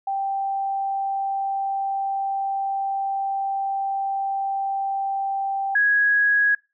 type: tone pair in turn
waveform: sine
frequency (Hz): 784 / 1661.2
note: G5 / G#6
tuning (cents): 0 / 0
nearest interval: octave + minor second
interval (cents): 1300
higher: second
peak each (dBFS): -22 / -15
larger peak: second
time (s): 0.07-5.75 / 5.75-6.55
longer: first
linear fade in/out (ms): 5
effects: noise-tail reverb RT60 0.3 s tail -26 dB re dry